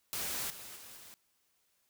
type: noise with level steps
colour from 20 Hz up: white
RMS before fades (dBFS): -37 / -48 / -51 / -53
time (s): 0.13-1.14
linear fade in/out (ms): 0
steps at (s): 0.5 / 0.76 / 0.97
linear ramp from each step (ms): 2
effects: white hiss -75 dBFS RMS until 1.89 s